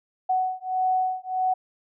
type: beating tone pair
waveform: sine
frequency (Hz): 744 / 745.6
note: F#5 / F#5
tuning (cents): +9 / +13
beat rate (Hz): 1.6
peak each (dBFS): -25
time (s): 0.29-1.54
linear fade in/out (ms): 10
effects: none